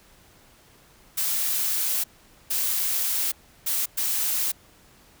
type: noise bursts at uneven times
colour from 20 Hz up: blue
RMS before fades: -25 dBFS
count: 4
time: 1.17-2.04 / 2.5-3.32 / 3.66-3.86 / 3.97-4.52 s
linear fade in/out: 10 ms
effects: pink hiss -55 dBFS RMS until 5.2 s